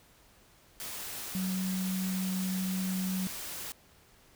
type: tone in noise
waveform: sine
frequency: 187.2 Hz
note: F#3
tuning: 20 cents sharp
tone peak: -30 dBFS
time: 1.35-3.27 s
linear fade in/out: 0 ms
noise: white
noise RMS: -40 dBFS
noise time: 0.8-3.72 s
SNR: +7 dB
effects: pink hiss -61 dBFS RMS until 4.35 s